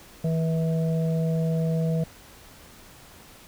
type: harmonic tone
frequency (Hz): 162.3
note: E3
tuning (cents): -27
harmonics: 1 / 3 / 4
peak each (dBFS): -22 / -32 / -34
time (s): 0.24-2.04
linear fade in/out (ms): 5
effects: pink hiss -49 dBFS RMS until 3.47 s